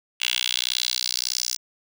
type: tone with high-pass filter sweep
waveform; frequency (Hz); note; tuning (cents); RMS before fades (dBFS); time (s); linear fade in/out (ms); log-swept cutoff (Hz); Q
10% pulse; 61.7; B1; -1; -26; 0.2-1.57; 20; 2900 to 5500; 3.4
effects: none